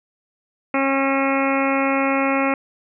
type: harmonic tone with a mistuned harmonic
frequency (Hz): 272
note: C#4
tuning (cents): -33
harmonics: 1 / 2 / 3 / 4 / 5 / 6 / 7 / 8 / 9 / 10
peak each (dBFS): -21 / -23 / -26 / -27 / -27 / -37 / -30 / -27 / -29 / -35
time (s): 0.74-2.54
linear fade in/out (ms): 2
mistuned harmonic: 10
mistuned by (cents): -36
effects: none